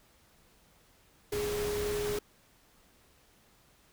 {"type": "tone in noise", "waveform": "sine", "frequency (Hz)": 415.3, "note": "G#4", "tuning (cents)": 0, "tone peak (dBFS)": -31, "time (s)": [1.32, 2.19], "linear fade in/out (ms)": 5, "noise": "pink", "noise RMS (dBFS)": -38, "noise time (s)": [1.32, 2.19], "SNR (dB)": 4, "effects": ["pink hiss -64 dBFS RMS until 3.92 s"]}